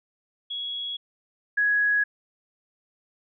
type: tone pair in turn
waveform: sine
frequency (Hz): 3339 / 1669.5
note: G#7 / G#6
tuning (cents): +9 / +9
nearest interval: octave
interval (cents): 1200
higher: first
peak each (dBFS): -29 / -19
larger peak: second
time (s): 0.5-0.97 / 1.57-2.04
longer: neither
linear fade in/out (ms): 10
effects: none